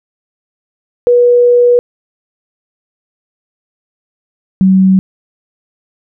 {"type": "tone pair in turn", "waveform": "sine", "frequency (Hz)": [485.4, 189.43], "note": ["B4", "F#3"], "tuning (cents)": [-30, 41], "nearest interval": "octave + major third", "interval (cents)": 1629, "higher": "first", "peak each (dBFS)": -4, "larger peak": "neither", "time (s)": [[1.07, 1.79], [4.61, 4.99]], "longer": "first", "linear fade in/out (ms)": 0, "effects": []}